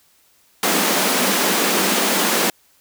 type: high-pass noise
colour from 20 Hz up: pink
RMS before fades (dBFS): -18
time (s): 0.63-2.5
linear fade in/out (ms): 2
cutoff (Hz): 180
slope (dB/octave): 96
effects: white hiss -57 dBFS RMS until 2.8 s